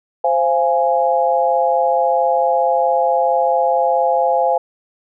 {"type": "chord", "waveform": "sine", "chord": "F minor", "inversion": "second", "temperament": "equal with one note detuned", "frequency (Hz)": [523.3, 686.1, 830.6], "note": ["C5", "F5", "Ab5"], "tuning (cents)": [0, -31, 0], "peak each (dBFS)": -17, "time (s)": [0.24, 4.58], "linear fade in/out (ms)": 5, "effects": []}